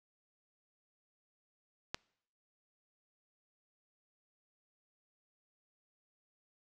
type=click; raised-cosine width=0.2 ms; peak=-18 dBFS; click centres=1.945 s; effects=noise-tail reverb RT60 0.7 s tail -26 dB re dry